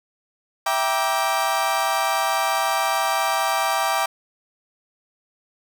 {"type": "chord", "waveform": "35% pulse", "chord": "E half-diminished seventh", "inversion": "none", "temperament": "equal with one note detuned", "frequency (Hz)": [659.3, 784, 949.7, 1174.7], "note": ["E5", "G5", "Bb5", "D6"], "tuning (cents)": [0, 0, 32, 0], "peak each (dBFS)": [-25, -22, -25, -23], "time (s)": [0.66, 4.06], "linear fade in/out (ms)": 5, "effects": []}